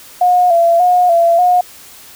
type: tone with vibrato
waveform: sine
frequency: 698.5 Hz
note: F5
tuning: in tune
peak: -7 dBFS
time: 0.21-1.61 s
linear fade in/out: 5 ms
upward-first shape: square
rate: 1.7 Hz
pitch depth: 52 cents each way
effects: white hiss -38 dBFS RMS until 2.15 s